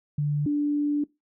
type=tone pair in turn; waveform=sine; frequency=146.83 / 292.5 Hz; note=D3 / D4; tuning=0 / -7 cents; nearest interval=octave; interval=1193 cents; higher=second; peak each=-22 / -21 dBFS; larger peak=second; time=0.18-0.46 / 0.46-1.04 s; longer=second; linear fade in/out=5 ms; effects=noise-tail reverb RT60 0.2 s tail -21 dB re dry